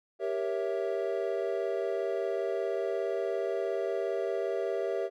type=chord; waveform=triangle; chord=G diminished seventh; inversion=none; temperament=equal with one note detuned; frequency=392 / 469.1 / 554.4 / 659.3 Hz; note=G4 / Bb4 / Db5 / Fb5; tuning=0 / +11 / 0 / 0 cents; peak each=-31 / -33 / -34 / -33 dBFS; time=0.19-5.1 s; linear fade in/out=50 ms; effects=none